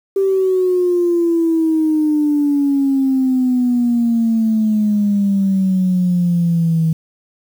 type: exponential sweep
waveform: sine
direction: down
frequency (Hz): 392 to 160.1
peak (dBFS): -11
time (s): 0.16-6.93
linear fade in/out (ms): 5
effects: tanh soft clip ceiling -7 dBFS + 7-bit